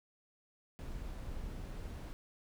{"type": "noise", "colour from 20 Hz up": "brown", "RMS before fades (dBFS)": -43, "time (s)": [0.79, 2.13], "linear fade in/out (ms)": 0, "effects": []}